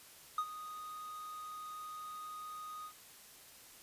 triangle tone with ADSR envelope, 1243 Hz, D#6, 2 cents flat, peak -28 dBFS, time 0.38-2.93 s, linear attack 3 ms, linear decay 62 ms, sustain -14 dB, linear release 78 ms, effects white hiss -57 dBFS RMS until 3.82 s + resampled to 32000 Hz

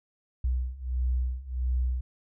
sine beating tone pair, 61.8 / 63.3 Hz, B1 / B1, +2 / +43 cents, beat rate 1.5 Hz, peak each -30 / -28 dBFS, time 0.44-2.01 s, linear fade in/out 5 ms, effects none

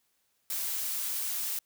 blue noise, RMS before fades -33 dBFS, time 0.5-1.59 s, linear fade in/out 2 ms, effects white hiss -74 dBFS RMS until 1.65 s

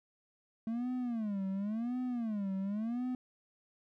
triangle tone with vibrato, 220 Hz, A3, in tune, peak -31 dBFS, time 0.67-3.15 s, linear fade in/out 2 ms, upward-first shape sine, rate 0.93 Hz, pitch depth 240 cents each way, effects none

